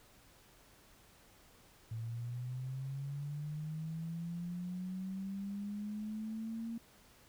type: linear sweep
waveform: sine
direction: up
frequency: 111.3 to 231.2 Hz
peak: -38 dBFS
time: 1.91-6.78 s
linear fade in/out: 5 ms
effects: pink hiss -63 dBFS RMS until 7.28 s